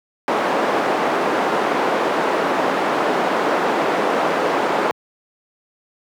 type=band-pass noise; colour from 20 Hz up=white; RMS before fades=-19 dBFS; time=0.28-4.91 s; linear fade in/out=0 ms; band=280 to 910 Hz; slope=12 dB/octave; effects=high-pass 150 Hz 12 dB/octave